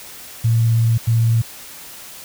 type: tone bursts at uneven times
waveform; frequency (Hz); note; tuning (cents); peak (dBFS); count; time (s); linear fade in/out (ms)
sine; 114.6; A#2; -29; -12; 2; 0.44-0.98 / 1.07-1.42; 10
effects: white hiss -37 dBFS RMS until 2.24 s